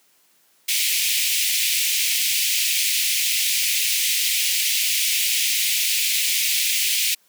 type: high-pass noise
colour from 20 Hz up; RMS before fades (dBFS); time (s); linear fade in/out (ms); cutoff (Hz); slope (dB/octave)
pink; -21; 0.68-7.15; 10; 2200; 48
effects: white hiss -60 dBFS RMS until 7.28 s + high-pass 150 Hz 12 dB/octave